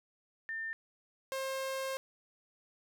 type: tone pair in turn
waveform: sine / sawtooth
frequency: 1800 / 532.7 Hz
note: A6 / C5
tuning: +39 / +31 cents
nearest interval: octave + major sixth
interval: 2108 cents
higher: first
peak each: -36 / -31 dBFS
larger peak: second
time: 0.49-0.73 / 1.32-1.97 s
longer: second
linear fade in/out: 0 ms
effects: none